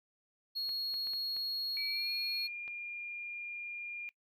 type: tone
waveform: triangle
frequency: 4309 Hz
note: C#8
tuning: 50 cents flat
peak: -33 dBFS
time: 0.55-2.48 s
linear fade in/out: 20 ms
type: clicks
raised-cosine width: 0.3 ms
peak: -36 dBFS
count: 6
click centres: 0.692 / 0.941 / 1.071 / 1.135 / 1.366 / 2.679 s
type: tone with pitch glide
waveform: sine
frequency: 2304 to 2409 Hz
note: D7 to D7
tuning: -34 to +43 cents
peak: -39 dBFS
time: 1.77-4.09 s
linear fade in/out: 0 ms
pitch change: +77 cents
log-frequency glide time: 1.89-2.1 s
effects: noise-tail reverb RT60 0.1 s tail -21 dB re dry